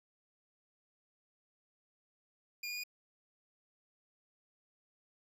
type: tone with pitch steps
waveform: 25% pulse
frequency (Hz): 2419 / 2436 / 2453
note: D#7 / D#7 / D#7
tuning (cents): -49 / -37 / -25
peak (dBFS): -35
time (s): 2.63-2.837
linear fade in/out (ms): 5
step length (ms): 69
effects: none